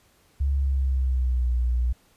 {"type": "tone with pitch glide", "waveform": "sine", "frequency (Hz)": [69.3, 60.68], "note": ["C#2", "B1"], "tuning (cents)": [0, -30], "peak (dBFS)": -20, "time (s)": [0.4, 1.93], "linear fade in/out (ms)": 10, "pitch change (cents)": -230, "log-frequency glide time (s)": [0.53, 1.53], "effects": ["pink hiss -61 dBFS RMS until 2.16 s", "resampled to 32000 Hz"]}